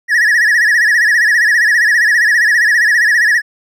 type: tone with vibrato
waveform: triangle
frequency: 1800 Hz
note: A6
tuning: 39 cents sharp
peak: -6 dBFS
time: 0.08-3.42 s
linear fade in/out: 50 ms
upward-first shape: sine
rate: 15 Hz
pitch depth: 130 cents each way
effects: none